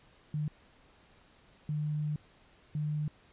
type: tone bursts at uneven times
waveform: sine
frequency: 150.6 Hz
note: D3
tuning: 44 cents sharp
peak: -30 dBFS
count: 3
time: 0.34-0.48 / 1.69-2.16 / 2.75-3.08 s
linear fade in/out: 2 ms
effects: pink hiss -62 dBFS RMS until 3.32 s + resampled to 8000 Hz